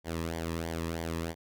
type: tone with flanger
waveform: sawtooth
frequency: 82.6 Hz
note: E2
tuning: 4 cents sharp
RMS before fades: -35 dBFS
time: 0.04-1.35 s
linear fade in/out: 50 ms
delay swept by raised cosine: 0.75 to 1.39 ms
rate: 3.1 Hz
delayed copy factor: -0.7
effects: none